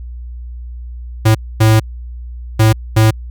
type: tone bursts at uneven times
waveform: square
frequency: 110 Hz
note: A2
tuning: in tune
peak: -7 dBFS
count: 4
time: 1.25-1.35 / 1.6-1.8 / 2.59-2.73 / 2.96-3.11 s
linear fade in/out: 10 ms
effects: added 60 Hz sine -25 dBFS peak until 3.3 s